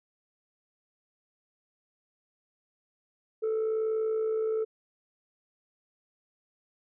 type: tone with amplitude modulation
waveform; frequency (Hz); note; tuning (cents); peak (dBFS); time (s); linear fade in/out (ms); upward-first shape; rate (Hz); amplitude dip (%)
sine; 440; A4; 0; -22; 3.42-4.65; 20; sine; 60.9; 45
effects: tanh soft clip ceiling -24 dBFS